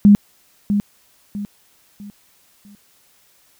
sine tone with echo, 204.1 Hz, G#3, 30 cents flat, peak -5 dBFS, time 0.05-0.15 s, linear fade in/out 0 ms, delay 650 ms, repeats 4, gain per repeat -9 dB, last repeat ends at 2.75 s, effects white hiss -56 dBFS RMS until 3.59 s

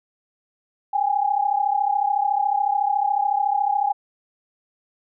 sine tone pair together, 797.1 / 831 Hz, G5 / G#5, +29 / +1 cents, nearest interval minor second, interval 72 cents, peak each -21 dBFS, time 0.93-3.93 s, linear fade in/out 10 ms, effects none

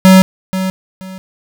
square tone with echo, 188.2 Hz, F#3, 30 cents sharp, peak -3 dBFS, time 0.05-0.22 s, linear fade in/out 0 ms, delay 480 ms, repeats 2, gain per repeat -12 dB, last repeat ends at 1.18 s, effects none

